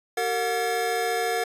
square tone cluster, 383.4 / 457.2 / 723 / 1712 Hz, G4 / A#4 / F#5 / A6, -38 / -34 / -40 / -48 cents, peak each -35 / -28 / -28 / -33 dBFS, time 0.17-1.44 s, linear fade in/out 5 ms, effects resampled to 32000 Hz

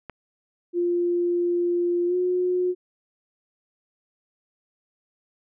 click, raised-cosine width 0.5 ms, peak -21 dBFS, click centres 0.097 s
sine tone with pitch glide, 349.2 to 361.9 Hz, F4 to F#4, 0 to -38 cents, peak -20 dBFS, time 0.73-2.75 s, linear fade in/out 50 ms, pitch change +62 cents, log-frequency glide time 2.07-2.15 s
effects none

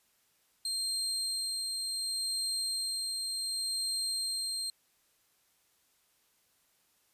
30% pulse tone with tremolo, 4186 Hz, C8, in tune, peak -28 dBFS, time 0.65-4.7 s, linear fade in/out 2 ms, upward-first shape sine, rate 0.68 Hz, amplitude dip 25%, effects white hiss -71 dBFS RMS until 7.13 s + resampled to 32000 Hz

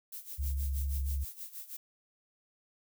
violet noise with tremolo, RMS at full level -42 dBFS, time 0.12-1.77 s, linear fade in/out 5 ms, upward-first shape sine, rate 6.3 Hz, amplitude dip 80%
sine tone with vibrato, 69.1 Hz, C#2, 5 cents flat, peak -30 dBFS, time 0.38-1.25 s, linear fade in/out 20 ms, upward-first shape triangle, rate 2.5 Hz, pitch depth 10 cents each way
effects none

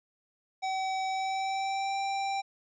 square tone with pitch glide, 762 to 785.2 Hz, G5 to G5, -49 to +3 cents, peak -30 dBFS, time 0.62-2.42 s, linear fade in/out 20 ms, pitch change +52 cents, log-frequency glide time 1.08-1.98 s, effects resampled to 16000 Hz

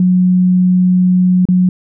sine tone with dropouts, 182.2 Hz, F#3, 26 cents flat, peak -7 dBFS, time 0-1.69 s, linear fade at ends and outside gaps 2 ms, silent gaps 1.454-1.487 s, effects none

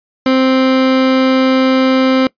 30% pulse tone, 261.6 Hz, C4, in tune, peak -6 dBFS, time 0.26-2.27 s, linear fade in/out 2 ms, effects noise-tail reverb RT60 0.1 s tail -22 dB re dry + resampled to 11025 Hz

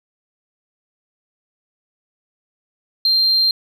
sine tone, 4172 Hz, C8, 6 cents flat, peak -11 dBFS, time 3.05-3.51 s, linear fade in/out 2 ms, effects tanh soft clip ceiling -9 dBFS

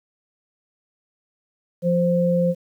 sine tone pair together, 174.61 / 522.5 Hz, F3 / C5, 0 / -2 cents, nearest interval octave + perfect fifth, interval 1898 cents, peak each -19 dBFS, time 1.82-2.55 s, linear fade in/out 50 ms, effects 9-bit

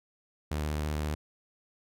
sawtooth tone with vibrato, 75.5 Hz, D2, 48 cents sharp, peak -26 dBFS, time 0.51-1.15 s, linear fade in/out 5 ms, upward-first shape square, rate 15 Hz, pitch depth 21 cents each way, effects none

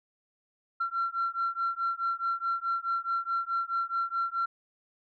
sine beating tone pair, 1360 / 1364.7 Hz, F6 / F6, -46 / -40 cents, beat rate 4.7 Hz, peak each -30 dBFS, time 0.8-4.46 s, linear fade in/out 10 ms, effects tanh soft clip ceiling -22 dBFS

